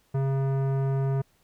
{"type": "tone with tanh clipping", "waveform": "sine", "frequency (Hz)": 135.6, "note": "C#3", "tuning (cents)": -38, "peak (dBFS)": -25, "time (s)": [0.14, 1.22], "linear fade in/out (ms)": 10, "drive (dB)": 16, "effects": ["pink hiss -66 dBFS RMS until 1.43 s"]}